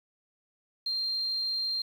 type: tone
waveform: sine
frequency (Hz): 4182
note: C8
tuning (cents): -2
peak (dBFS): -28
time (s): 0.86-1.82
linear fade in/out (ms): 5
effects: 9-bit